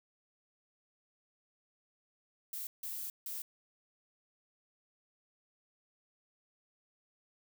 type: noise bursts at uneven times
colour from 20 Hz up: violet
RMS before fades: -41 dBFS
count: 3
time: 2.53-2.67 / 2.83-3.1 / 3.26-3.42 s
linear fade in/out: 2 ms
effects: none